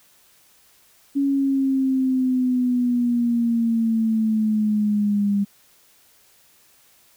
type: exponential sweep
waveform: sine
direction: down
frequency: 280 to 200 Hz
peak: -17 dBFS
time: 1.15-5.45 s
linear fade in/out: 20 ms
effects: white hiss -56 dBFS RMS until 7.16 s